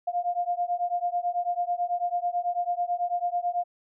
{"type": "beating tone pair", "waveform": "sine", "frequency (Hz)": [700, 709.1], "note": ["F5", "F5"], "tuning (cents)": [4, 26], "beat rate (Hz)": 9.1, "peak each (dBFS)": -28, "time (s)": [0.07, 3.64], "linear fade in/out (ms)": 10, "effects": []}